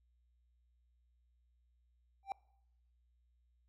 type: tone with exponential growth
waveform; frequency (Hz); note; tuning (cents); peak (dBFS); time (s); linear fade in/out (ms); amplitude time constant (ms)
triangle; 784; G5; 0; -30; 2.23-2.32; 1; 18
effects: noise-tail reverb RT60 0.8 s tail -24 dB re dry + added 60 Hz sine -70 dBFS peak until 3.68 s

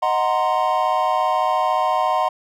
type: chord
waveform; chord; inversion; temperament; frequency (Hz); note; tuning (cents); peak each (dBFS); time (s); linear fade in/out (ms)
triangle; C half-diminished seventh; first; equal; 622.3 / 740 / 932.3 / 1046.5; Eb5 / Gb5 / Bb5 / C6; 0 / 0 / 0 / 0; -22 / -19 / -21 / -20; 0.02-2.29; 10
effects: none

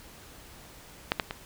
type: clicks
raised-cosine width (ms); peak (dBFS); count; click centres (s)
0.3; -7 / -9 / -17; 3; 1.119 / 1.198 / 1.309
effects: pink hiss -50 dBFS RMS until 1.45 s

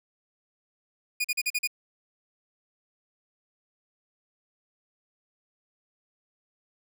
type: tone bursts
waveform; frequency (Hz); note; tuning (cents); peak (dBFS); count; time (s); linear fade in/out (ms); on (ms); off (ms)
sawtooth; 2448; D#7; -29; -21; 6; 1.2-1.675; 10; 45; 41
effects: none

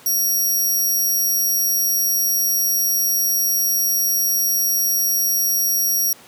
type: tone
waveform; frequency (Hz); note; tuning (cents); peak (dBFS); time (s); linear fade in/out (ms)
5% pulse; 5670; F8; +25; -11; 0.06-6.13; 2
effects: pink hiss -45 dBFS RMS until 6.27 s + high-pass 200 Hz 12 dB/octave

